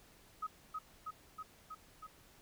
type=tone with echo; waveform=sine; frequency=1266 Hz; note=D#6; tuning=30 cents sharp; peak=-36 dBFS; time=0.42-0.47 s; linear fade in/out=10 ms; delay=320 ms; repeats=5; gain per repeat=-2 dB; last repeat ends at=2.07 s; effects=pink hiss -63 dBFS RMS until 2.41 s